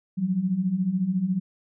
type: beating tone pair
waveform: sine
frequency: 175.1 / 189.1 Hz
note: F3 / F#3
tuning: +5 / +38 cents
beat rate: 14 Hz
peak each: -28 / -23 dBFS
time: 0.17-1.4 s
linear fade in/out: 20 ms
effects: none